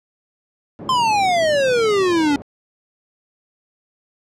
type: band-pass noise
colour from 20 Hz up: pink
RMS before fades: -34 dBFS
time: 0.79-2.42 s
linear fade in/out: 0 ms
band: 140 to 520 Hz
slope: 12 dB/octave
type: exponential sweep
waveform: square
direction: down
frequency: 1054 to 279.3 Hz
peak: -15 dBFS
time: 0.89-2.36 s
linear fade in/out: 2 ms
effects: low-pass 6000 Hz 12 dB/octave